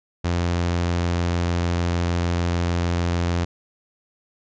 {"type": "tone", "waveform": "sawtooth", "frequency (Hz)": 86.6, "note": "F2", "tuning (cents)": -14, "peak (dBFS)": -16, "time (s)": [0.24, 3.45], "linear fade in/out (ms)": 10, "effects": ["resampled to 16000 Hz"]}